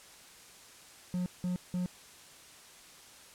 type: tone bursts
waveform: triangle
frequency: 180 Hz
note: F#3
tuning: 47 cents flat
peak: -28 dBFS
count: 3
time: 1.14-1.86 s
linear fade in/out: 0 ms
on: 120 ms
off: 180 ms
effects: white hiss -54 dBFS RMS until 3.34 s + low-pass 10000 Hz 12 dB/octave